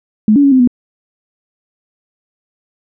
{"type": "tone with pitch steps", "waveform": "sine", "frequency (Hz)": [213.9, 284.9, 278.1, 259.2, 245.7], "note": ["A3", "C#4", "C#4", "C4", "B3"], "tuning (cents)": [-49, 48, 6, -16, -9], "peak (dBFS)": -5, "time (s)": [0.28, 0.675], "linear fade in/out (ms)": 2, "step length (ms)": 79, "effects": []}